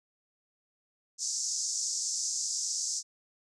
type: band-pass noise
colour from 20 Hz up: pink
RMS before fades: -33 dBFS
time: 1.18-3.03 s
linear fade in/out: 50 ms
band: 5300 to 7600 Hz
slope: 48 dB/octave
effects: none